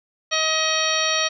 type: harmonic tone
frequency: 632 Hz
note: D#5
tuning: 27 cents sharp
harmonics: 1 / 2 / 3 / 4 / 5 / 6 / 7 / 9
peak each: -27 / -27 / -27 / -27 / -27 / -27 / -27 / -27 dBFS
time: 0.31-1.29 s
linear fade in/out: 20 ms
effects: none